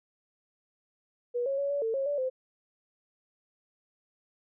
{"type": "tone with pitch steps", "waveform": "sine", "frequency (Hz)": [484.4, 548, 562, 570, 449.4, 543, 578, 517], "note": ["B4", "C#5", "C#5", "C#5", "A4", "C#5", "D5", "C5"], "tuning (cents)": [-34, -20, 24, 48, 37, -36, -28, -21], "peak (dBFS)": -27, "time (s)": [1.34, 2.3], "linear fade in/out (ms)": 20, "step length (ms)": 120, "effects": []}